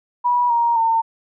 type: tone with pitch steps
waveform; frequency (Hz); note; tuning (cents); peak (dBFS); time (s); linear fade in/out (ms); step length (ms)
sine; 973 / 939 / 907; B5 / A#5 / A#5; -26 / +12 / -48; -14; 0.24-1.02; 20; 260
effects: none